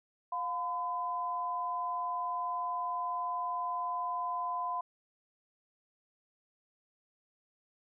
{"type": "tone pair together", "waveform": "sine", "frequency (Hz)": [709, 1012.3], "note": ["F5", "B5"], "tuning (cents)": [26, 42], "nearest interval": "tritone", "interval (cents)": 616, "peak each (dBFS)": [-38, -33], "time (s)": [0.32, 4.81], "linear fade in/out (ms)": 5, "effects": []}